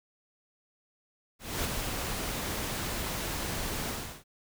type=noise with ADSR envelope; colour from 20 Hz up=pink; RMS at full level=-30 dBFS; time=1.39-4.24 s; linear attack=260 ms; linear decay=9 ms; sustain=-4 dB; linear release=360 ms; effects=none